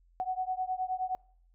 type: beating tone pair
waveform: sine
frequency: 740 / 749.6 Hz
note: F#5 / F#5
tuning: 0 / +22 cents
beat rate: 9.6 Hz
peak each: -33 / -34 dBFS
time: 0.2-1.15 s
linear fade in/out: 0 ms
effects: noise-tail reverb RT60 0.6 s tail -26 dB re dry + added 43 Hz sine -61 dBFS peak until 1.54 s